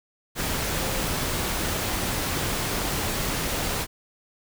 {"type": "tone in noise", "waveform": "sine", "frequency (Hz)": 523.3, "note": "C5", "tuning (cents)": 0, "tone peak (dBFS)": -37, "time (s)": [0.78, 1.09], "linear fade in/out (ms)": 50, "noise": "pink", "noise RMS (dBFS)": -27, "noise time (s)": [0.35, 3.87], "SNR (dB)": -13, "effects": []}